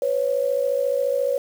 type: tone pair together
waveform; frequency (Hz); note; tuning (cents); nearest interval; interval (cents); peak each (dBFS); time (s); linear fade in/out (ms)
sine; 500.1 / 554.4; B4 / C#5; +22 / 0; major second; 178; -23 / -21; 0.02-1.38; 2
effects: 7-bit